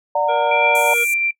sine chord, D augmented, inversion none, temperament just, 587.3 / 734.2 / 917.7 Hz, D5 / F#5 / A#5, 0 / -14 / -27 cents, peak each -19 / -22 / -18 dBFS, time 0.15-0.94 s, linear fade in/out 5 ms
harmonic tone, 472.5 Hz, A#4, 23 cents sharp, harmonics 1 / 3 / 5 / 7, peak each -24 / -29 / -31 / -32 dBFS, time 0.28-1.05 s, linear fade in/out 20 ms
sine tone with tremolo, 2359 Hz, D7, 7 cents sharp, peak -15 dBFS, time 0.51-1.31 s, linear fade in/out 5 ms, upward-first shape triangle, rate 8.4 Hz, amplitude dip 25%
white high-pass noise, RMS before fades -24 dBFS, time 0.75-1.14 s, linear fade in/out 2 ms, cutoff 6300 Hz, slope 96 dB/octave
effects noise-tail reverb RT60 0.1 s tail -23 dB re dry + low-pass 12000 Hz 12 dB/octave

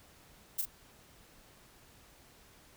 violet noise with echo, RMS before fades -32 dBFS, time 0.58-0.62 s, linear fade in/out 10 ms, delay 36 ms, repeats 1, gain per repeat -5 dB, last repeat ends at 0.656 s, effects pink hiss -60 dBFS RMS until 2.76 s

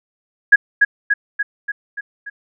sine tone with echo, 1661.2 Hz, G#6, in tune, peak -3 dBFS, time 0.52-0.56 s, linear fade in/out 10 ms, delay 290 ms, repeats 6, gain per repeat -4 dB, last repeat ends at 2.3 s, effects none

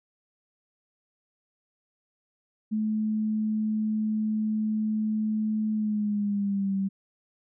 sine tone with pitch glide, 215.8 to 194.49 Hz, A3 to G3, -33 to -13 cents, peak -24 dBFS, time 2.71-6.89 s, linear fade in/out 20 ms, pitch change -180 cents, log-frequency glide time 5.73-6.75 s, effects none

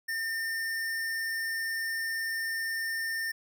square tone, 1809 Hz, A6, 48 cents sharp, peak -31 dBFS, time 0.08-3.32 s, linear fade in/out 10 ms, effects none

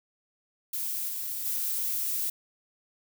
violet noise with level steps, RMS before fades -32 / -34 / -30 dBFS, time 0.73-2.3 s, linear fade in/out 5 ms, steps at 1.08 / 1.45 s, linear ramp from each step 10 ms, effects none

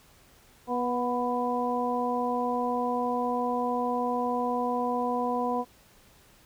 harmonic tone with a mistuned harmonic, 244.7 Hz, B3, 16 cents flat, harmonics 1 / 2 / 3 / 4, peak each -31 / -31 / -31 / -31 dBFS, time 0.67-5.65 s, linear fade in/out 50 ms, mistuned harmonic 4, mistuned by +26 cents, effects pink hiss -58 dBFS RMS until 6.45 s

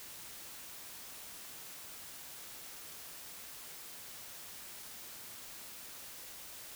silence, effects white hiss -49 dBFS RMS until 6.75 s

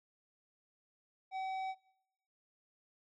triangle tone with tanh clipping, 761 Hz, F#5, 48 cents sharp, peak -38 dBFS, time 1.31-1.75 s, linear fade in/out 50 ms, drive 14 dB, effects noise-tail reverb RT60 0.8 s tail -23 dB re dry + MP3 96 kbps

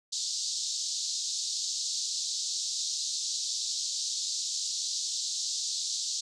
pink band-pass noise, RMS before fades -33 dBFS, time 0.12-6.21 s, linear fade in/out 10 ms, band 3900 to 7500 Hz, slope 48 dB/octave, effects none

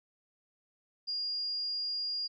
sine tone, 4832 Hz, D8, 48 cents sharp, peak -32 dBFS, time 1.07-2.28 s, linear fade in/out 20 ms, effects none

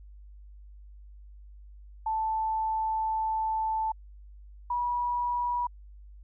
sine tone pair in turn, 880 / 969.5 Hz, A5 / B5, 0 / -32 cents, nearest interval major second, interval 168 cents, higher second, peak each -26 dBFS, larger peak neither, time 2.06-3.92 / 4.7-5.67 s, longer first, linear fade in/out 5 ms, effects added 50 Hz sine -46 dBFS peak until 6.23 s

